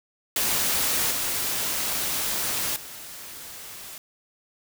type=noise with level steps; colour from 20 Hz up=white; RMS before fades=-24 / -27 / -40 dBFS; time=0.36-3.98 s; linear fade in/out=2 ms; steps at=1.11 / 2.76 s; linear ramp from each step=2 ms; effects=none